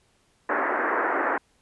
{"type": "band-pass noise", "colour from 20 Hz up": "white", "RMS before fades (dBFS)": -25, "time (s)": [0.49, 1.38], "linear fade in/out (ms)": 5, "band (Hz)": [270, 1800], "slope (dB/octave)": 48, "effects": ["pink hiss -65 dBFS RMS until 1.61 s", "resampled to 24000 Hz"]}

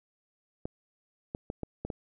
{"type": "clicks", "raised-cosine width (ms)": 2, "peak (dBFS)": -21, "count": 6, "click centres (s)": [0.655, 1.349, 1.501, 1.633, 1.85, 1.902], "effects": []}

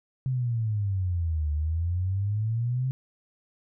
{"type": "exponential two-way sweep", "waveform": "sine", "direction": "down then up", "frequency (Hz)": [132.8, 73.8, 132.8], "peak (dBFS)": -24, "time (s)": [0.26, 2.91], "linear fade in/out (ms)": 0, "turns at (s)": 1.51, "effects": []}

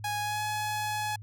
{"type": "tone with pitch glide", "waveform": "sawtooth", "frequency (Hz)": [830, 845.5], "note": ["G#5", "G#5"], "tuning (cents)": [-1, 31], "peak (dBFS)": -26, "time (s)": [0.04, 1.16], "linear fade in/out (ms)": 5, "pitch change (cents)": 32, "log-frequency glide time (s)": [0.2, 0.42], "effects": ["added 105 Hz sine -41 dBFS peak until 1.22 s"]}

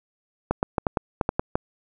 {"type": "clicks", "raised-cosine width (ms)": 1, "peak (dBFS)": -7, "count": 9, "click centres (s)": [0.51, 0.629, 0.782, 0.868, 0.972, 1.212, 1.291, 1.395, 1.555], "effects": []}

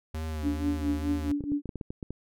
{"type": "tone with vibrato", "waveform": "square", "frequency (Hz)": 77.78, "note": "D#2", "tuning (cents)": 0, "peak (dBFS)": -32, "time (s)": [0.14, 1.32], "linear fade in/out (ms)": 5, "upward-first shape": "sine", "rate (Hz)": 2.3, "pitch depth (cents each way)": 41}
{"type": "tone with tremolo", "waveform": "sine", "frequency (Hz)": 289.1, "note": "D4", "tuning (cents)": -27, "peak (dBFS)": -23, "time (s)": [0.42, 1.62], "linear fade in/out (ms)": 50, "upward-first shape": "triangle", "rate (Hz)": 4.7, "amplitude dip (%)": 95}
{"type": "clicks", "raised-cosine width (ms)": 3, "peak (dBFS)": -23, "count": 10, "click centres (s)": [1.407, 1.439, 1.519, 1.657, 1.692, 1.757, 1.812, 1.905, 2.028, 2.106]}
{"effects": []}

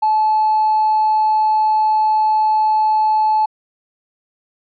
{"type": "tone with hard clipping", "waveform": "triangle", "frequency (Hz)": 864, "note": "A5", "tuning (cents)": -32, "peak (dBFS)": -12, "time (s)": [0.02, 3.46], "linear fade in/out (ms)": 10, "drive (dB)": 3, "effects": ["resampled to 11025 Hz"]}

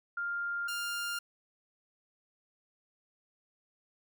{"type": "tone pair in turn", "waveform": ["sine", "sawtooth"], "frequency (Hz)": [1400, 1400], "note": ["F6", "F6"], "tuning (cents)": [4, 4], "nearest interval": "unison", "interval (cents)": 0, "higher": "neither", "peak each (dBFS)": [-32, -30], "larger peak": "second", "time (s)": [[0.17, 0.68], [0.68, 1.19]], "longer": "neither", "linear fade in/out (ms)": 5, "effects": []}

